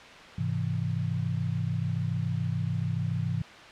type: chord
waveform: sine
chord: Ab augmented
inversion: none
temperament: equal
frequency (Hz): 103.83 / 130.81 / 164.81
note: Ab2 / C3 / E3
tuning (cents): 0 / 0 / 0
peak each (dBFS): -31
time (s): 0.38-3.42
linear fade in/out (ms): 5
effects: white hiss -46 dBFS RMS until 3.71 s + low-pass 3000 Hz 12 dB/octave